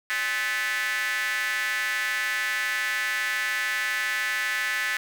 square tone with high-pass filter, 116.4 Hz, A#2, 2 cents flat, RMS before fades -27 dBFS, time 0.1-4.97 s, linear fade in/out 0 ms, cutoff 1800 Hz, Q 4.9, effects none

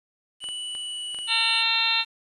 square tone with pitch glide, 2960 to 2936 Hz, F#7 to F#7, 0 to -14 cents, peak -31 dBFS, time 0.4-1.64 s, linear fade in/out 50 ms, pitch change -14 cents, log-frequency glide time 0.68-1.46 s
clicks, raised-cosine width 0.3 ms, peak -26 dBFS, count 5, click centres 0.441 / 0.488 / 0.751 / 1.146 / 1.188 s
harmonic tone, 454 Hz, A#4, 46 cents flat, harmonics 2 / 3 / 4 / 5 / 6 / 7 / 8 / 9, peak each -32 / -34 / -34 / -34 / -25 / -36 / -25 / -26 dBFS, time 1.27-2.05 s, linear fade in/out 50 ms
effects resampled to 24000 Hz + 9-bit

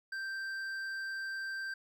triangle tone with hard clipping, 1568 Hz, G6, in tune, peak -38 dBFS, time 0.12-1.74 s, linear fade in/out 5 ms, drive 10 dB, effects none

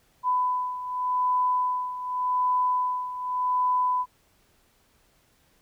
sine beating tone pair, 1000 / 1000.86 Hz, B5 / B5, +21 / +23 cents, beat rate 0.86 Hz, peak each -24 / -29 dBFS, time 0.23-4.06 s, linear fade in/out 50 ms, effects pink hiss -64 dBFS RMS until 5.61 s

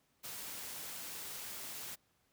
white noise, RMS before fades -45 dBFS, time 0.23-1.96 s, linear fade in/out 20 ms, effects pink hiss -75 dBFS RMS until 2.32 s + high-pass 60 Hz 12 dB/octave

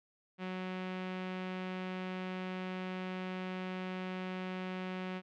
sawtooth tone with low-pass filter, 185 Hz, F#3, in tune, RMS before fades -40 dBFS, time 0.38-5.22 s, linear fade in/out 50 ms, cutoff 2700 Hz, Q 1.7, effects none

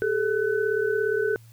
sine tone cluster, 402 / 439.2 / 1504 Hz, G4 / A4 / F#6, +44 / -3 / +28 cents, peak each -26 / -24 / -29 dBFS, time 0.02-1.36 s, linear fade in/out 0 ms, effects added 114 Hz sine -47 dBFS peak until 1.52 s + white hiss -59 dBFS RMS until 1.52 s

